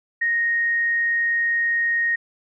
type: tone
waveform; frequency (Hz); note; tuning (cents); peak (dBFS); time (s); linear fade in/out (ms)
sine; 1864.7; A#6; 0; -18; 0.21-2.16; 10
effects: none